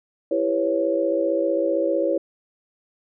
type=chord; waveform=sine; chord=C# half-diminished seventh; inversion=first; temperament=just; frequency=332.6 / 399.1 / 498.9 / 554.4 Hz; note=E4 / G4 / B4 / C#5; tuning=+16 / +31 / +17 / 0 cents; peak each=-24 / -28 / -26 / -22 dBFS; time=0.31-2.18 s; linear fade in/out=5 ms; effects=none